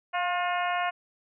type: harmonic tone with a mistuned harmonic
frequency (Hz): 357.2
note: F4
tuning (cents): +39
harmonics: 2 / 3 / 4 / 5 / 6 / 7 / 8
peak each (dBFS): -28 / -32 / -34 / -36 / -38 / -39 / -40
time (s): 0.13-0.91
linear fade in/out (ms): 20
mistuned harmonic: 2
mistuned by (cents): -22
effects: none